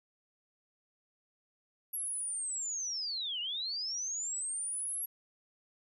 sine linear two-way sweep, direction down then up, 11430 to 2794 to 11430 Hz, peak -34 dBFS, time 1.93-5.06 s, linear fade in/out 10 ms, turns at 3.4 s, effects none

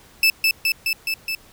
30% pulse tone with echo, 2630 Hz, E7, 5 cents flat, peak -10 dBFS, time 0.23-0.3 s, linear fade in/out 2 ms, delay 210 ms, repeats 5, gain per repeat -2 dB, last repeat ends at 1.35 s, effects pink hiss -50 dBFS RMS until 1.52 s

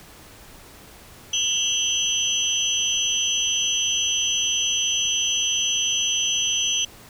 sine tone cluster, 2721 / 2963 / 3217 / 6040 Hz, F7 / F#7 / G7 / F#8, -46 / +2 / +44 / +35 cents, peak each -31 / -27 / -24 / -24 dBFS, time 1.33-6.85 s, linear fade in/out 5 ms, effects pink hiss -46 dBFS RMS until 7.09 s

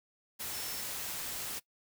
sine tone in noise, 5350 Hz, E8, 25 cents sharp, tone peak -44 dBFS, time 0.52-0.82 s, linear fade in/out 20 ms, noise white, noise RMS -39 dBFS, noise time 0.39-1.6 s, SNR -8 dB, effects noise-tail reverb RT60 0.1 s tail -20 dB re dry

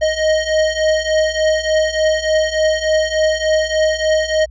square beating tone pair, 622.3 / 625.7 Hz, D#5 / D#5, 0 / +10 cents, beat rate 3.4 Hz, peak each -19 / -16 dBFS, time 0.01-4.46 s, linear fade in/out 20 ms, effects added 60 Hz sine -34 dBFS peak until 4.5 s + resampled to 16000 Hz

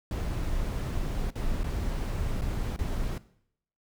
brown noise with dropouts, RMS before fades -30 dBFS, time 0.11-3.18 s, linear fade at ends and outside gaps 2 ms, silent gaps 1.305-1.355 / 1.634-1.641 / 2.411-2.418 / 2.763-2.789 s, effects noise-tail reverb RT60 0.7 s tail -18 dB re dry

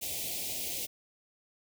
white band-stop noise, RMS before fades -36 dBFS, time 0.01-0.87 s, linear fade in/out 20 ms, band 780 to 2200 Hz, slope 48 dB/octave, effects none

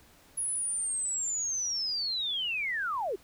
sine linear sweep, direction down, 10548 to 342 Hz, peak -29 dBFS, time 0.37-3.16 s, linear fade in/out 10 ms, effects pink hiss -59 dBFS RMS until 3.23 s

